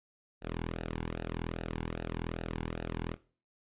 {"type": "tone with flanger", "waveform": "sawtooth", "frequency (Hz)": 41.2, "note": "E1", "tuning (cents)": 0, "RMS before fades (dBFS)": -38, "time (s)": [0.41, 3.17], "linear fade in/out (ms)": 50, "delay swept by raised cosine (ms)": [0.91, 1.62], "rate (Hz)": 2.5, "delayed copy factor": -0.75, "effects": ["noise-tail reverb RT60 0.4 s tail -18 dB re dry", "resampled to 8000 Hz"]}